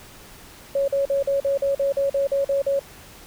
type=tone bursts; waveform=sine; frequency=554.4 Hz; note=C#5; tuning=in tune; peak=-18 dBFS; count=12; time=0.75-2.794 s; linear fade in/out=5 ms; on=130 ms; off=44 ms; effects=pink hiss -45 dBFS RMS until 3.26 s